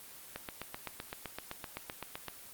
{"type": "click train", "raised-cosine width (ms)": 0.3, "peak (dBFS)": -22, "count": 16, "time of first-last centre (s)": [0.36, 2.283], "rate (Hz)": 7.8, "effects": ["white hiss -51 dBFS RMS until 2.53 s", "Opus 24 kbps"]}